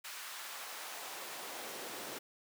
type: noise with high-pass filter sweep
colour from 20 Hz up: pink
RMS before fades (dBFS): -45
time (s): 0.04-2.19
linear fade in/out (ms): 10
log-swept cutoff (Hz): 1400 to 290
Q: 0.96
effects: none